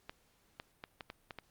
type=clicks; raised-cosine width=0.3 ms; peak=-27 dBFS; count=7; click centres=0.095 / 0.599 / 0.839 / 1.008 / 1.101 / 1.308 / 1.387 s; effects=pink hiss -71 dBFS RMS until 1.5 s + Opus 48 kbps